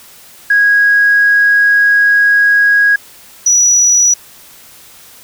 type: tone pair in turn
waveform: sine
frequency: 1650 / 5869 Hz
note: G#6 / F#8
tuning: -12 / -15 cents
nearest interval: octave + minor seventh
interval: 2197 cents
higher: second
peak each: -5 dBFS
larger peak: neither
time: 0.5-2.96 / 3.46-4.14 s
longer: first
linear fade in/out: 5 ms
effects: tanh soft clip ceiling -1 dBFS + white hiss -39 dBFS RMS until 5.23 s